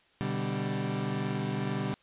30% pulse chord, G major, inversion first, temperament equal with one note detuned, 124.98 / 146.83 / 196 Hz, B2 / D3 / G3, +21 / 0 / 0 cents, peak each -32 / -32 / -31 dBFS, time 0.21-1.94 s, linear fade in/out 0 ms, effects white hiss -64 dBFS RMS until 2.02 s + resampled to 8000 Hz

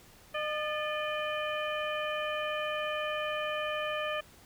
harmonic tone with a mistuned harmonic, 608 Hz, D#5, 40 cents flat, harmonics 1 / 2 / 3 / 4 / 5, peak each -34 / -37 / -39 / -40 / -41 dBFS, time 0.34-4.21 s, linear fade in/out 10 ms, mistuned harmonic 3, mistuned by -65 cents, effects pink hiss -57 dBFS RMS until 4.45 s

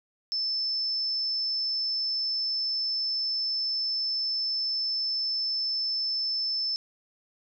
sine tone, 5274 Hz, E8, in tune, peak -26 dBFS, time 0.32-6.76 s, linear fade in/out 0 ms, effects none

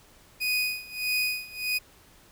30% pulse tone with tremolo, 2489 Hz, D#7, in tune, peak -21 dBFS, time 0.4-1.79 s, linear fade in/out 20 ms, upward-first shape sine, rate 1.6 Hz, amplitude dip 90%, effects pink hiss -56 dBFS RMS until 2.31 s

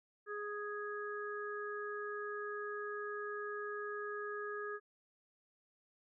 harmonic tone, 415.3 Hz, G#4, in tune, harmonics 1 / 3 / 4, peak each -42 / -45 / -45 dBFS, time 0.26-4.8 s, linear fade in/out 50 ms, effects none

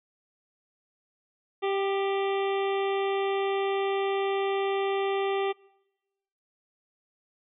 harmonic tone with a mistuned harmonic, 392 Hz, G4, in tune, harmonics 1 / 2 / 3 / 5 / 6 / 7 / 8 / 9, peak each -26 / -32 / -36 / -40 / -42 / -43 / -44 / -45 dBFS, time 1.62-5.53 s, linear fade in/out 20 ms, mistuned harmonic 3, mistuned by +26 cents, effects noise-tail reverb RT60 1.0 s tail -25 dB re dry

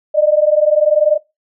sine tone pair together, 595 / 615.3 Hz, D5 / D#5, +22 / -19 cents, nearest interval minor second, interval 59 cents, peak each -12 dBFS, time 0.14-1.18 s, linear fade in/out 20 ms, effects noise-tail reverb RT60 0.2 s tail -18 dB re dry

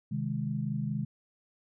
sine chord, Ab major, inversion first, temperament equal, 130.81 / 155.56 / 207.7 Hz, C3 / Eb3 / Ab3, 0 / 0 / 0 cents, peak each -34 dBFS, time 0.11-1.05 s, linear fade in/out 10 ms, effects none

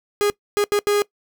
45% pulse tone bursts at uneven times, 411.2 Hz, G#4, 17 cents flat, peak -16 dBFS, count 4, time 0.21-0.3 / 0.57-0.64 / 0.72-0.79 / 0.87-1.02 s, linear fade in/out 0 ms, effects noise-tail reverb RT60 0.1 s tail -21 dB re dry

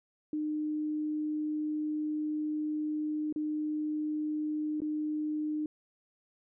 sine tone with dropouts, 304.3 Hz, D#4, 38 cents flat, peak -30 dBFS, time 0.33-5.66 s, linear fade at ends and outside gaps 2 ms, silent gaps 3.326-3.36 / 4.804-4.818 s, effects none

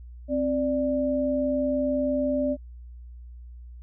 sine tone pair together, 262.4 / 588.6 Hz, C4 / D5, +5 / +4 cents, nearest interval octave + major second, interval 1399 cents, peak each -25 dBFS, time 0.28-2.57 s, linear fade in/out 50 ms, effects added 60 Hz sine -40 dBFS peak until 3.82 s

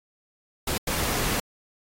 pink noise bursts at uneven times, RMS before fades -27 dBFS, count 2, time 0.67-0.78 / 0.87-1.4 s, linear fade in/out 5 ms, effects AAC 48 kbps

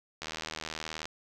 click train, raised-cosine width 0.2 ms, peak -19 dBFS, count 67, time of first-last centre 0.22-1.055 s, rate 79 Hz, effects none

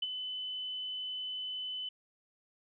sine tone with ADSR envelope, 3017 Hz, F#7, 33 cents sharp, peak -29 dBFS, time 0.02-1.89 s, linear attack 7 ms, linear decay 32 ms, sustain -7 dB, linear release 5 ms, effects none

